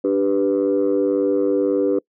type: chord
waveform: sine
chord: G major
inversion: second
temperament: equal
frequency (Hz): 293.7 / 392 / 493.9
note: D4 / G4 / B4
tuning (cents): 0 / 0 / 0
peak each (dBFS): -19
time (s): 0.04-1.99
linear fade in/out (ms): 5
effects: noise-tail reverb RT60 0.1 s tail -26 dB re dry + tanh soft clip ceiling -10 dBFS